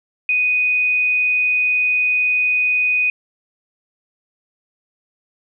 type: tone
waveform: sine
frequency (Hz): 2489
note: D#7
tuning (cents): 0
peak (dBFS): -14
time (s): 0.29-3.1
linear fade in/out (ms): 2
effects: none